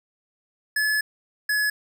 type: tone pair in turn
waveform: square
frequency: 1715 / 1698.2 Hz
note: A6 / G#6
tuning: -45 / +38 cents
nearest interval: unison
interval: 17 cents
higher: first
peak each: -21 dBFS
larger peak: neither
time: 0.76-1.01 / 1.49-1.7 s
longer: first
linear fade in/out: 5 ms
effects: none